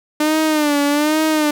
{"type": "tone with vibrato", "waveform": "sawtooth", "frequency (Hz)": 300, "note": "D4", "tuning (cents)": 37, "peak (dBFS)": -10, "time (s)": [0.2, 1.51], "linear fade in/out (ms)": 5, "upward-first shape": "sine", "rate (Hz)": 1.2, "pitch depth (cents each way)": 82, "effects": []}